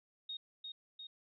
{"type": "tone with echo", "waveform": "sine", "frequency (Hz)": 3725, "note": "A#7", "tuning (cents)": -2, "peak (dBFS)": -40, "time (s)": [0.29, 0.37], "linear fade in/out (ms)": 5, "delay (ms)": 350, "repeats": 2, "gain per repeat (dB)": -3, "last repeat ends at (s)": 1.07, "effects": []}